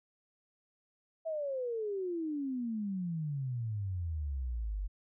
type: exponential sweep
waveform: sine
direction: down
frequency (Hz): 659.3 to 46.25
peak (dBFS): -33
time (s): 1.25-4.88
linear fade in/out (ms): 20
effects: none